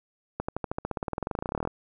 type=accelerating click train; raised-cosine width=1 ms; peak=-15 dBFS; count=28; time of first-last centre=0.4-1.674 s; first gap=85 ms; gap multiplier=0.95; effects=none